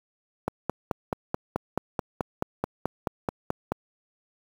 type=click train; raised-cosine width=1 ms; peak=-11 dBFS; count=16; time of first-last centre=0.48-3.72 s; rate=4.63 Hz; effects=high-pass 80 Hz 12 dB/octave + 7-bit